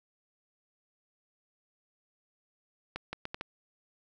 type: accelerating click train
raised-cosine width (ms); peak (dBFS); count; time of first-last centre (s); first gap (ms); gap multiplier
0.3; -20; 5; 2.96-3.411; 170; 0.73
effects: none